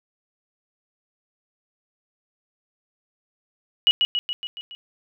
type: tone with echo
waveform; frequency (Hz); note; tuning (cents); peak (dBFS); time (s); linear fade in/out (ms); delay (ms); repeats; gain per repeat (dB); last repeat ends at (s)
sine; 2917; F#7; -25; -12; 3.87-3.91; 0; 140; 6; -4; 4.75
effects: none